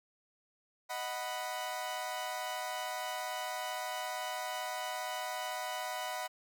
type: chord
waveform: sawtooth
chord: B major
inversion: first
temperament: equal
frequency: 622.3 / 740 / 987.8 Hz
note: D#5 / F#5 / B5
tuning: 0 / 0 / 0 cents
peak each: -39 / -36 / -37 dBFS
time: 0.89-6.28 s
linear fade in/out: 20 ms
effects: none